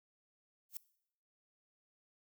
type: noise with exponential growth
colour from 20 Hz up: violet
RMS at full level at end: -38 dBFS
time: 0.69-0.77 s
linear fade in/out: 2 ms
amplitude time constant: 16 ms
effects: noise-tail reverb RT60 0.7 s tail -20 dB re dry